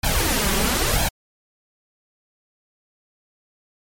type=noise with flanger; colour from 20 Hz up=pink; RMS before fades=-20 dBFS; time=0.03-1.09 s; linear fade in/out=10 ms; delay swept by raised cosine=1.2 to 5.2 ms; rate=1 Hz; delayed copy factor=+0.75; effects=MP3 64 kbps